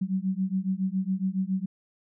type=beating tone pair; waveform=sine; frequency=185.9 / 193.1 Hz; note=F#3 / G3; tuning=+8 / -26 cents; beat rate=7.2 Hz; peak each=-28 dBFS; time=0.01-1.66 s; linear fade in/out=10 ms; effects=none